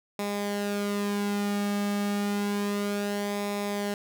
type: tone with flanger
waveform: sawtooth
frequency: 203.7 Hz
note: G#3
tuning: 33 cents flat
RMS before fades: -29 dBFS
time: 0.19-3.94 s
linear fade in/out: 2 ms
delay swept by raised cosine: 0.66 to 2.06 ms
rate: 0.3 Hz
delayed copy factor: -0.55
effects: none